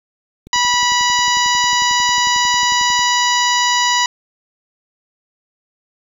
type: click train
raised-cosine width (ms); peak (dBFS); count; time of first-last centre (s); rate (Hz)
3; -24; 29; 0.47-2.993; 11.1
type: harmonic tone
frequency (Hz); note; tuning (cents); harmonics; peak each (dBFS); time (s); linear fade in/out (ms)
978; B5; -17; 1 / 2 / 3 / 4 / 5 / 6 / 7; -16 / -19 / -21 / -22 / -23 / -24 / -24; 0.53-4.06; 2
effects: 7-bit